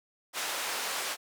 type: band-pass noise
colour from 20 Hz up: pink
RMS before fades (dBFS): -34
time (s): 0.33-1.17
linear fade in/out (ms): 50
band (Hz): 730 to 12000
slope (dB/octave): 12
effects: none